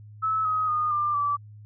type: tone with pitch steps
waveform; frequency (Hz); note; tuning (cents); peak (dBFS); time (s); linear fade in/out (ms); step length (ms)
sine; 1300 / 1263 / 1227 / 1192.1 / 1158.2; E6 / D#6 / D#6 / D6 / D6; -24 / +26 / -25 / +26 / -24; -22; 0.22-1.37; 20; 230
effects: added 105 Hz sine -43 dBFS peak until 1.65 s